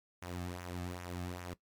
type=tone with flanger; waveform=sawtooth; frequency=89 Hz; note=F2; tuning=33 cents sharp; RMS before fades=-42 dBFS; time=0.22-1.54 s; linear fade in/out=5 ms; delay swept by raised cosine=0.22 to 2.12 ms; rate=2.5 Hz; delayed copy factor=-0.6; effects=noise-tail reverb RT60 0.1 s tail -17 dB re dry + MP3 96 kbps